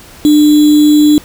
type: tone with sample-and-hold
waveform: sine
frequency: 299 Hz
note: D4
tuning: 31 cents sharp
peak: -3 dBFS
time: 0.25-1.18 s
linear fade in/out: 0 ms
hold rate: 3675 Hz
effects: pink hiss -36 dBFS RMS until 1.24 s